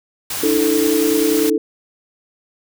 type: noise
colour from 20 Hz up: white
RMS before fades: -24 dBFS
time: 0.3-1.5 s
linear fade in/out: 5 ms
type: chord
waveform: sine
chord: D suspended second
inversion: none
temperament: equal with one note detuned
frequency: 293.7 / 324 / 440 Hz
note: D4 / E4 / A4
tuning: 0 / -30 / 0 cents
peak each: -19 / -18 / -17 dBFS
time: 0.43-1.58 s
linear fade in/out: 5 ms
effects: none